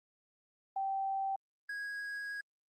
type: tone pair in turn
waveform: sine / triangle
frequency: 778 / 1651.6 Hz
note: G5 / G#6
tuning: -13 / -10 cents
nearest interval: octave + minor second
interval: 1303 cents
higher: second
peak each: -32 / -35 dBFS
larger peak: first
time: 0.76-1.36 / 1.69-2.41 s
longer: second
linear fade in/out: 5 ms
effects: Opus 24 kbps